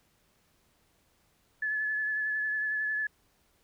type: tone with vibrato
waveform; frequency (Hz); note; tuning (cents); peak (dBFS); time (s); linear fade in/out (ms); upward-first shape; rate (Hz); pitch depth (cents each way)
sine; 1721; A6; -39; -28; 1.62-3.07; 5; sine; 11; 20
effects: pink hiss -69 dBFS RMS until 3.63 s